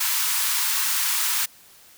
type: high-pass noise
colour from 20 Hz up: white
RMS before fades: -23 dBFS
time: 0-1.46 s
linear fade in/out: 10 ms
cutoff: 870 Hz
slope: 96 dB/octave
effects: white hiss -51 dBFS RMS until 1.97 s